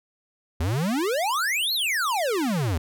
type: exponential two-way sweep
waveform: square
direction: up then down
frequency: 75.1 to 4381 to 75.1 Hz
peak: -23 dBFS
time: 0.6-2.78 s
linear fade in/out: 5 ms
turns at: 1.73 s
effects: none